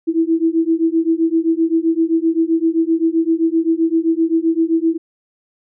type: beating tone pair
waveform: sine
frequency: 323.8 / 331.5 Hz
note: E4 / E4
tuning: -31 / +10 cents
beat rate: 7.7 Hz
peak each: -16 dBFS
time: 0.07-4.98 s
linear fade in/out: 20 ms
effects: none